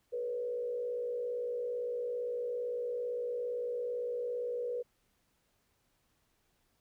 sine tone with frequency modulation, 486.1 Hz, B4, 28 cents flat, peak -33 dBFS, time 0.12-4.83 s, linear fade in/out 20 ms, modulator 57.7 Hz, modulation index 0.57, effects pink hiss -75 dBFS RMS until 6.8 s

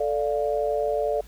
sine chord, D minor, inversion second, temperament equal, 440 / 587.3 / 698.5 Hz, A4 / D5 / F5, 0 / 0 / 0 cents, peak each -26 / -25 / -29 dBFS, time 0-1.21 s, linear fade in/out 5 ms, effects added 50 Hz sine -44 dBFS peak until 1.27 s + pink hiss -53 dBFS RMS until 1.27 s

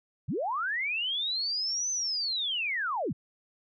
sine linear two-way sweep, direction up then down, 89.9 to 6180 to 89.9 Hz, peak -28 dBFS, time 0.28-3.13 s, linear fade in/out 10 ms, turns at 1.91 s, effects none

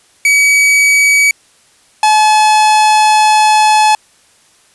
45% pulse tone pair in turn, 2274 / 857 Hz, C#7 / A5, +44 / -46 cents, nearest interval octave + perfect fourth, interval 1690 cents, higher first, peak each -6 dBFS, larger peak neither, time 0.25-1.31 / 2.03-3.95 s, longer second, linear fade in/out 2 ms, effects white hiss -49 dBFS RMS until 4.74 s + resampled to 24000 Hz

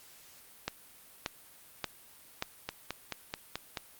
two click trains, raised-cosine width 0.2 ms, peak -14 / -17 dBFS, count 4 / 6, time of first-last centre 0.68-2.424 / 2.69-3.772 s, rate 1.72 / 4.62 Hz, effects white hiss -56 dBFS RMS until 3.99 s + Opus 48 kbps

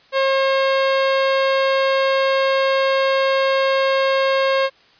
sawtooth tone, 538 Hz, C5, 48 cents sharp, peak -11 dBFS, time 0.12-4.7 s, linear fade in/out 50 ms, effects white hiss -52 dBFS RMS until 4.99 s + resampled to 11025 Hz

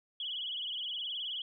sine tone with vibrato, 3136 Hz, G7, in tune, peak -35 dBFS, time 0.2-1.42 s, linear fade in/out 2 ms, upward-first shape sine, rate 19 Hz, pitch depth 130 cents each way, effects none

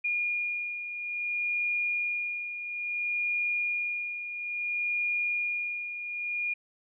sine beating tone pair, 2427 / 2427.59 Hz, D#7 / D#7, -44 / -43 cents, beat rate 0.59 Hz, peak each -36 / -29 dBFS, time 0.04-6.54 s, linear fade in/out 10 ms, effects none

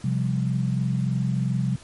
sine chord, C suspended fourth, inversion none, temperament equal with one note detuned, 130.81 / 174.61 / 197.7 Hz, C3 / F3 / G3, 0 / 0 / +15 cents, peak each -23 / -27 / -28 dBFS, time 0.04-1.76 s, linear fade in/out 5 ms, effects pink hiss -48 dBFS RMS until 1.83 s + MP3 48 kbps

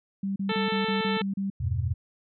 sine tone bursts, 196 Hz, G3, in tune, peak -26 dBFS, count 8, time 0.23-1.501 s, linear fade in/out 5 ms, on 130 ms, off 33 ms
harmonic tone, 442.5 Hz, A4, 10 cents sharp, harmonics 1 / 2 / 3 / 4 / 5 / 6 / 7 / 8 / 9, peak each -30 / -33 / -35 / -36 / -37 / -38 / -38 / -39 / -40 dBFS, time 0.49-1.22 s, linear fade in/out 5 ms
sine chord, E minor, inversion none, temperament equal, 82.41 / 98 / 123.47 Hz, E2 / G2 / B2, 0 / 0 / 0 cents, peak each -29 dBFS, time 1.6-1.94 s, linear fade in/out 10 ms
effects none

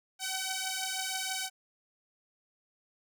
5% pulse beating tone pair, 756 / 762.2 Hz, F#5 / G5, +37 / -49 cents, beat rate 6.2 Hz, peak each -24 dBFS, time 0.19-1.5 s, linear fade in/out 50 ms, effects none

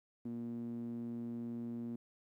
sawtooth tone with band-pass filter, 117.8 Hz, A#2, 19 cents sharp, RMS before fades -42 dBFS, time 0.25-1.96 s, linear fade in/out 5 ms, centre 260 Hz, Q 7.4, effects 13-bit

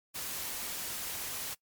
white noise, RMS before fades -38 dBFS, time 0.14-1.55 s, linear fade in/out 20 ms, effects noise-tail reverb RT60 0.1 s tail -21 dB re dry + MP3 96 kbps

